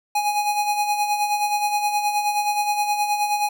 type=tone with tremolo; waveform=square; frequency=830.6 Hz; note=G#5; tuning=in tune; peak=-18 dBFS; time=0.15-3.49 s; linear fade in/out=5 ms; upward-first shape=sine; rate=9.5 Hz; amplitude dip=55%; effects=none